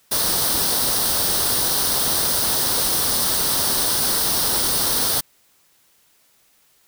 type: noise with comb filter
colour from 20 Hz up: white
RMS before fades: -20 dBFS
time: 0.11-5.21 s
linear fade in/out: 10 ms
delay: 0.21 ms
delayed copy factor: +0.65
effects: white hiss -59 dBFS RMS until 6.87 s